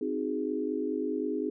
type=chord; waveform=sine; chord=Ab dominant seventh; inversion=first; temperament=equal; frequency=261.6 / 311.1 / 370 / 415.3 Hz; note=C4 / Eb4 / Gb4 / Ab4; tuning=0 / 0 / 0 / 0 cents; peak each=-34 / -33 / -38 / -33 dBFS; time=0.01-1.5 s; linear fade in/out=5 ms; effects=none